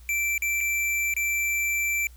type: tone with dropouts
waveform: square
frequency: 2340 Hz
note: D7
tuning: 7 cents flat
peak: -24 dBFS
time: 0.09-2.07 s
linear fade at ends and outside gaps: 1 ms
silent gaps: 0.379-0.421 / 0.606-0.61 / 1.139-1.165 s
effects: added 60 Hz sine -45 dBFS peak until 2.16 s + white hiss -58 dBFS RMS until 2.16 s